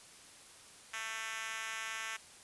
5% pulse tone with high-pass filter, 222.4 Hz, A3, 19 cents sharp, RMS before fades -41 dBFS, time 0.93-2.17 s, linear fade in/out 10 ms, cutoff 1500 Hz, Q 1, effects white hiss -56 dBFS RMS until 2.43 s + resampled to 24000 Hz

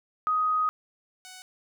sine / 5% pulse tone pair in turn, 1252 / 743.5 Hz, D#6 / F#5, +10 / +8 cents, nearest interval major sixth, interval 902 cents, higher first, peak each -22 / -32 dBFS, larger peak first, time 0.27-0.69 / 1.25-1.42 s, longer first, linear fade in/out 0 ms, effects none

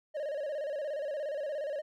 triangle tone with vibrato, 584 Hz, D5, 10 cents flat, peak -31 dBFS, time 0.14-1.82 s, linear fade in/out 20 ms, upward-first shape square, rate 17 Hz, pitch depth 88 cents each way, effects none

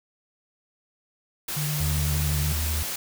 white noise, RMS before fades -31 dBFS, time 1.48-2.96 s, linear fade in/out 5 ms
sine tone with vibrato, 149.2 Hz, D3, 28 cents sharp, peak -26 dBFS, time 1.56-2.53 s, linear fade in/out 10 ms, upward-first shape sine, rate 8.1 Hz, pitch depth 17 cents each way
triangle tone with pitch glide, 77.78 to 77.15 Hz, D#2 to D#2, 0 to -14 cents, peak -23 dBFS, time 1.8-2.83 s, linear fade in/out 5 ms, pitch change -14 cents, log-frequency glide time 2.25-2.31 s
effects none

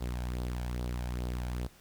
sawtooth tone with flanger, 61 Hz, B1, 21 cents flat, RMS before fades -35 dBFS, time 0-1.68 s, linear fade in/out 20 ms, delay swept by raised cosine 0.21 to 1.31 ms, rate 2.4 Hz, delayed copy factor +0.5, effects pink hiss -59 dBFS RMS until 1.8 s

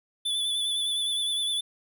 square tone with vibrato, 3473 Hz, A7, 23 cents flat, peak -26 dBFS, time 0.25-1.61 s, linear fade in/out 10 ms, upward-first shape sine, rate 9.8 Hz, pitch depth 34 cents each way, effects none

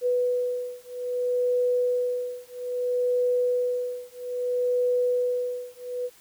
sine beating tone pair, 493.9 / 494.51 Hz, B4 / B4, 0 / +2 cents, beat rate 0.61 Hz, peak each -26 dBFS, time 0.01-6.1 s, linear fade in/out 50 ms, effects white hiss -55 dBFS RMS until 6.2 s

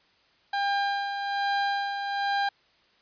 30% pulse tone with tremolo, 801 Hz, G5, 37 cents sharp, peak -21 dBFS, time 0.53-2.49 s, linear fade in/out 5 ms, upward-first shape sine, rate 1.2 Hz, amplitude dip 50%, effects white hiss -63 dBFS RMS until 3.01 s + resampled to 11025 Hz

